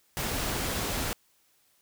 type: noise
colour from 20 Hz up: pink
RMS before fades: -31 dBFS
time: 0.17-1.13 s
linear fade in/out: 0 ms
effects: white hiss -67 dBFS RMS until 1.81 s